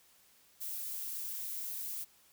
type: noise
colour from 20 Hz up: violet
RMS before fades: -40 dBFS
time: 0.6-2.05 s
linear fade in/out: 20 ms
effects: white hiss -65 dBFS RMS until 2.32 s